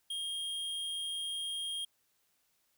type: tone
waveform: square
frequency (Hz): 3233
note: G#7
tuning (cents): -47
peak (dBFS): -36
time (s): 0.1-1.85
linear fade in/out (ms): 5
effects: white hiss -75 dBFS RMS until 2.77 s